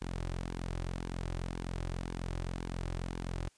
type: tone with flanger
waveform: sawtooth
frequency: 43.74 Hz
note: F1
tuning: 3 cents sharp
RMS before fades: -38 dBFS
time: 0.01-3.49 s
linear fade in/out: 10 ms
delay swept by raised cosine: 1.5 to 4.5 ms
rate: 1.9 Hz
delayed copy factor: -0.5
effects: white hiss -68 dBFS RMS until 3.57 s + resampled to 22050 Hz